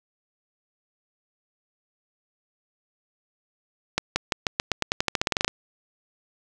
accelerating click train, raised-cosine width 0.2 ms, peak -4 dBFS, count 18, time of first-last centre 3.98-5.48 s, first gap 180 ms, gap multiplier 0.9, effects none

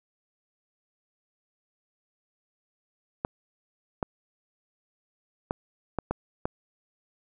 clicks, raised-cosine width 1 ms, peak -13 dBFS, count 6, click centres 3.249 / 4.028 / 5.509 / 5.987 / 6.11 / 6.455 s, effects none

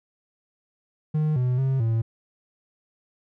triangle tone with pitch steps, 153.7 / 125.5 / 133.4 / 113.3 Hz, D#3 / B2 / C3 / A#2, -21 / +28 / +34 / -49 cents, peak -18 dBFS, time 1.14-2.02 s, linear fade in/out 10 ms, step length 220 ms, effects none

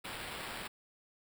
violet noise with sample-and-hold, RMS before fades -43 dBFS, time 0.04-0.68 s, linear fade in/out 10 ms, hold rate 6300 Hz, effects none

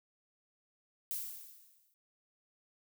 violet noise with exponential decay, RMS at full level -36 dBFS, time 1.11-1.94 s, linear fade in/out 0 ms, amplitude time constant 180 ms, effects none

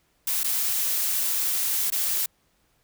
blue noise with dropouts, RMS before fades -25 dBFS, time 0.27-2.26 s, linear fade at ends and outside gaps 5 ms, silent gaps 0.434-0.442 / 1.903-1.921 s, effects pink hiss -67 dBFS RMS until 2.83 s

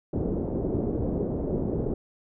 white low-pass noise, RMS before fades -28 dBFS, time 0.13-1.94 s, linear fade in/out 5 ms, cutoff 450 Hz, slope 24 dB/octave, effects none

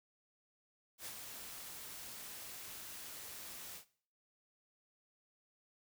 white noise with ADSR envelope, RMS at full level -45 dBFS, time 0.98-3.85 s, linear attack 80 ms, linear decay 61 ms, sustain -4 dB, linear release 100 ms, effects noise-tail reverb RT60 0.5 s tail -18 dB re dry

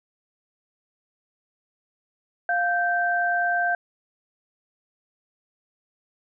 sine tone pair together, 702 / 1562.3 Hz, F5 / G6, +9 / -6 cents, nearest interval octave + major second, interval 1385 cents, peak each -23 dBFS, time 2.49-3.75 s, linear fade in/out 2 ms, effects none

